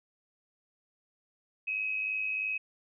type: tone with amplitude modulation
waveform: sine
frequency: 2548 Hz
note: D#7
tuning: 41 cents sharp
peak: -27 dBFS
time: 1.67-2.58 s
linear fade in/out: 10 ms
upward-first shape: sine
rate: 103 Hz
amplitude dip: 60%
effects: none